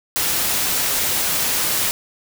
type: noise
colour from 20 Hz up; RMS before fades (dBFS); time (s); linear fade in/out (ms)
white; -20; 0.16-1.91; 0
effects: none